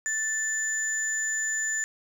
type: tone pair together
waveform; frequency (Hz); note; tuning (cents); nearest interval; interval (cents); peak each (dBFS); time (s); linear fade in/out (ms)
sine; 1760 / 7040; A6 / A8; 0 / 0; 2 octaves; 2400; -28; 0.06-1.84; 0
effects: tanh soft clip ceiling -18 dBFS + 8-bit